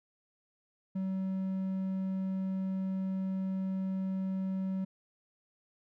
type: tone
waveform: triangle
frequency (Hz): 190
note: F#3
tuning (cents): +46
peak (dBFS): -29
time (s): 0.95-4.85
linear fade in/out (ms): 10
effects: none